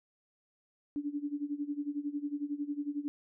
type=tone with tremolo; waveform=sine; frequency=290 Hz; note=D4; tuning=22 cents flat; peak=-30 dBFS; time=0.96-3.08 s; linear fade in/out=0 ms; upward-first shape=sine; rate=11 Hz; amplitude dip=85%; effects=none